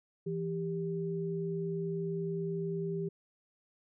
sine tone pair together, 166.3 / 395.5 Hz, E3 / G4, +16 / +15 cents, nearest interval octave + minor third, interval 1499 cents, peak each -35 / -35 dBFS, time 0.26-3.09 s, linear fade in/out 10 ms, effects none

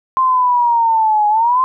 sine linear two-way sweep, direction down then up, 1051 to 830.6 to 1051 Hz, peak -10 dBFS, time 0.17-1.64 s, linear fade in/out 0 ms, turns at 1.28 s, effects none

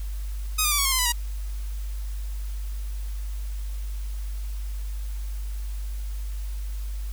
5% pulse tone with pitch steps, 1254 / 1206.4 / 1160.6 / 1116.5 / 1074.2 / 1033.4 / 994.2 / 956.4 Hz, D#6 / D6 / D6 / C#6 / C6 / C6 / B5 / A#5, +13 / +46 / -21 / +12 / +45 / -22 / +11 / +44 cents, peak -9 dBFS, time 0.58-1.124 s, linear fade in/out 10 ms, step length 68 ms, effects added 50 Hz sine -28 dBFS peak until 7.12 s + white hiss -49 dBFS RMS until 7.12 s

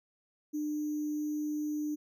sine tone with sample-and-hold, 300.4 Hz, D4, 39 cents sharp, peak -31 dBFS, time 0.53-1.96 s, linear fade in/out 20 ms, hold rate 6300 Hz, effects none

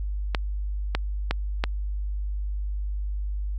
clicks, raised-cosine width 0.3 ms, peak -8 dBFS, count 4, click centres 0.348 / 0.95 / 1.31 / 1.639 s, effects added 50 Hz sine -26 dBFS peak until 3.58 s

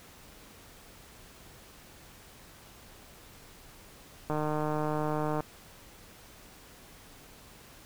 click train, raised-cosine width 1 ms, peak -18 dBFS, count 169, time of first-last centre 4.3-5.405 s, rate 152 Hz, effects pink hiss -53 dBFS RMS until 7.85 s

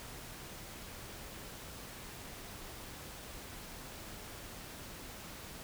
silence, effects pink hiss -48 dBFS RMS until 5.63 s

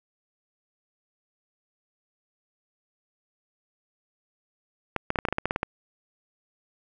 clicks, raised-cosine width 0.5 ms, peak -10 dBFS, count 12, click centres 4.963 / 5.104 / 5.158 / 5.188 / 5.252 / 5.286 / 5.326 / 5.384 / 5.456 / 5.509 / 5.561 / 5.631 s, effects none

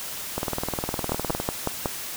two click trains, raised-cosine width 1 ms, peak -9 / -12 dBFS, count 5 / 21, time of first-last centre 1.12-1.858 / 0.38-1.4 s, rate 5.42 / 19.6 Hz, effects white hiss -34 dBFS RMS until 2.16 s

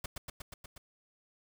pink noise with echo, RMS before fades -38 dBFS, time 0.04-0.06 s, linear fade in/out 5 ms, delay 120 ms, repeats 6, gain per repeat -2 dB, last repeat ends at 0.78 s, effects none

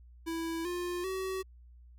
square tone with pitch steps, 329.6 / 353.3 / 378.6 Hz, E4 / F4 / F#4, 0 / +20 / +40 cents, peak -34 dBFS, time 0.26-1.43 s, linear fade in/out 20 ms, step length 390 ms, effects added 60 Hz sine -52 dBFS peak until 1.98 s

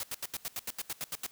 white noise bursts, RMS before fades -36 dBFS, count 12, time 0-1.265 s, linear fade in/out 2 ms, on 33 ms, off 79 ms, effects white hiss -59 dBFS RMS until 1.31 s

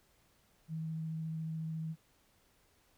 sine tone with vibrato, 160 Hz, D#3, 49 cents sharp, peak -36 dBFS, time 0.68-1.96 s, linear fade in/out 50 ms, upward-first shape triangle, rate 14 Hz, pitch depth 12 cents each way, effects pink hiss -70 dBFS RMS until 2.97 s

